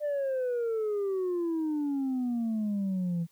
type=exponential sweep; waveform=sine; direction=down; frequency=600 to 165.3 Hz; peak=-25 dBFS; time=0-3.27 s; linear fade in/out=50 ms; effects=tanh soft clip ceiling -26 dBFS + white hiss -67 dBFS RMS until 3.31 s